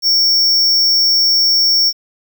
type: tone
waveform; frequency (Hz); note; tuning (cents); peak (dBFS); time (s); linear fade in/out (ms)
square; 5480; F8; -34; -10; 0.02-1.93; 50
effects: 7-bit